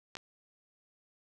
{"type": "clicks", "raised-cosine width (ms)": 0.2, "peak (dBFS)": -25, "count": 2, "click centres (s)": [0.153, 0.169], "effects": []}